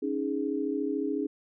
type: chord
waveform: sine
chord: C# suspended second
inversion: none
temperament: equal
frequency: 277.2 / 311.1 / 415.3 Hz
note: C#4 / D#4 / G#4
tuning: 0 / 0 / 0 cents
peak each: -31 / -32 / -32 dBFS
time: 0.02-1.27 s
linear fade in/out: 10 ms
effects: none